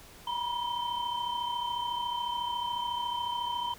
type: tone cluster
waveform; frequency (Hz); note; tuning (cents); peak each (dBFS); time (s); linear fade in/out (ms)
sine; 955 / 989 / 3102; A#5 / B5 / G7; +42 / +2 / -19; -32 / -37 / -37; 0.27-3.74; 5
effects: pink hiss -52 dBFS RMS until 3.78 s